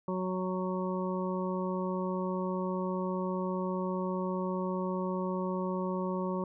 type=harmonic tone; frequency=185 Hz; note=F#3; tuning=in tune; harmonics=1 / 2 / 3 / 5 / 6; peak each=-33 / -36 / -38 / -40 / -41 dBFS; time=0.08-6.44 s; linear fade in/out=2 ms; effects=none